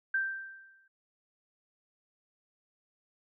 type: tone with exponential decay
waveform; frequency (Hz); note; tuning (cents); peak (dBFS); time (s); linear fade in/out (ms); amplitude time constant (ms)
sine; 1568; G6; 0; -25; 0.14-0.88; 5; 160
effects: none